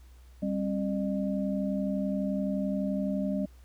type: tone cluster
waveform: sine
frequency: 196.6 / 268.3 / 605 Hz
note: G3 / C4 / D#5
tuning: +5 / +44 / -49 cents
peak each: -29 / -33 / -35 dBFS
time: 0.42-3.46 s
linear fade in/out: 10 ms
effects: added 62 Hz sine -50 dBFS peak until 3.64 s + pink hiss -64 dBFS RMS until 3.64 s